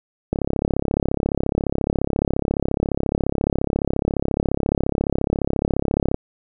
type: click train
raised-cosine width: 2 ms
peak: -6 dBFS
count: 201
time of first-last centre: 0.33-6.144 s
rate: 34.4 Hz
effects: none